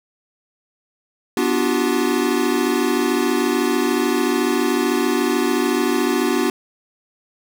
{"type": "chord", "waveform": "square", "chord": "G dominant seventh", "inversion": "first", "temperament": "equal with one note detuned", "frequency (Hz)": [246.9, 293.7, 349.2, 383], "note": ["B3", "D4", "F4", "G4"], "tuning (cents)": [0, 0, 0, -40], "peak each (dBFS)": -23, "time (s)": [1.37, 6.5], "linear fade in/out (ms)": 2, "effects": []}